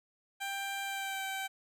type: tone with pitch glide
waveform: 15% pulse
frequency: 789 to 774.1 Hz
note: G5 to G5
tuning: +11 to -22 cents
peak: -29 dBFS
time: 0.4-1.48 s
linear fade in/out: 20 ms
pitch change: -33 cents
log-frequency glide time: 0.84-1.25 s
effects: none